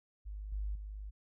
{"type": "tone with level steps", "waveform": "sine", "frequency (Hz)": 51.1, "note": "G#1", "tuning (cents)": -27, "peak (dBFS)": [-40, -34, -41], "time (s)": [0.25, 1.11], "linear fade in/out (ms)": 20, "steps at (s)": [0.52, 0.75], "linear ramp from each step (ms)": 5, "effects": []}